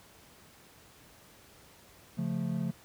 triangle chord, Db augmented, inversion none, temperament equal, 138.59 / 174.61 / 220 Hz, Db3 / F3 / A3, 0 / 0 / 0 cents, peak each -34 / -31 / -33 dBFS, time 2.17-2.72 s, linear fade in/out 20 ms, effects pink hiss -57 dBFS RMS until 2.84 s + high-pass 60 Hz 12 dB/octave

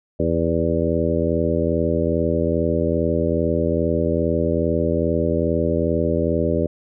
harmonic tone with a mistuned harmonic, 82.41 Hz, E2, in tune, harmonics 1 / 2 / 3 / 4 / 5 / 6 / 7, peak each -25 / -25 / -25 / -25 / -25 / -25 / -25 dBFS, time 0.19-6.67 s, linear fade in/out 10 ms, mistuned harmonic 7, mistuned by +24 cents, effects none

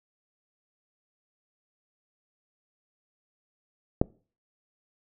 click, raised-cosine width 2 ms, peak -7 dBFS, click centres 4.015 s, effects noise-tail reverb RT60 0.4 s tail -24 dB re dry

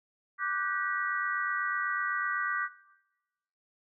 sine chord, G major seventh, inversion second, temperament equal with one note detuned, 1174.7 / 1480 / 1568 / 1932.6 Hz, D6 / F#6 / G6 / B6, 0 / 0 / 0 / -38 cents, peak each -33 / -35 / -36 / -35 dBFS, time 0.38-2.69 s, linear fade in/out 50 ms, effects noise-tail reverb RT60 1.0 s tail -17 dB re dry

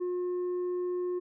sine tone with tanh clipping, 358.5 Hz, F4, 45 cents sharp, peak -30 dBFS, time 0-1.2 s, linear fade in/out 20 ms, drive 3 dB, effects none

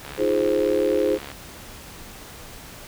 click train, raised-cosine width 0.3 ms, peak -20 dBFS, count 90, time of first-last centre 0.05-1.316 s, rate 70.3 Hz
sine chord, F minor seventh, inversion third, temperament equal, 311.1 / 349.2 / 415.3 / 523.3 Hz, Eb4 / F4 / Ab4 / C5, 0 / 0 / 0 / 0 cents, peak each -26 / -26 / -22 / -22 dBFS, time 0.17-1.19 s, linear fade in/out 50 ms
effects pink hiss -41 dBFS RMS until 2.87 s

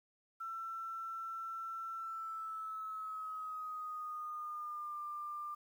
sine tone with pitch glide, 1340 to 1193.8 Hz, E6 to D6, +28 to +28 cents, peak -40 dBFS, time 0.4-5.55 s, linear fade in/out 10 ms, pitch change -200 cents, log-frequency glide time 1.97-4.99 s, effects 11-bit

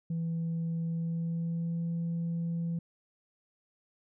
sine tone with pitch glide, 165.6 to 168.2 Hz, E3 to E3, +8 to +35 cents, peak -28 dBFS, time 0.1-2.79 s, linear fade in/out 5 ms, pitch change +27 cents, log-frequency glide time 0.87-1.84 s, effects tanh soft clip ceiling -28 dBFS

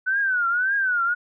sine tone with vibrato, 1495 Hz, F#6, 17 cents sharp, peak -19 dBFS, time 0.06-1.15 s, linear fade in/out 20 ms, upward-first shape triangle, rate 1.8 Hz, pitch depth 170 cents each way, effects none

